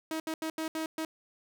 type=tone bursts at uneven times; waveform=sawtooth; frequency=318.3 Hz; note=D#4; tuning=39 cents sharp; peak=-28 dBFS; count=6; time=0.11-0.2 / 0.27-0.34 / 0.42-0.5 / 0.58-0.68 / 0.75-0.86 / 0.98-1.05 s; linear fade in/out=2 ms; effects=none